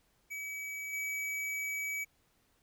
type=tone with level steps; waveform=square; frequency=2281 Hz; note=C#7; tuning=49 cents sharp; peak=-39 / -35 dBFS; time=0.3-2.05 s; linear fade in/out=20 ms; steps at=0.93 s; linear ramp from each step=2 ms; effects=pink hiss -72 dBFS RMS until 2.62 s